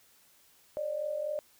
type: tone pair together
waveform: sine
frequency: 558 / 602 Hz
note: C#5 / D5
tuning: +11 / +43 cents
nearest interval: minor second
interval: 132 cents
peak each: -38 / -32 dBFS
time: 0.77-1.39 s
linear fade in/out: 0 ms
effects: white hiss -63 dBFS RMS until 1.59 s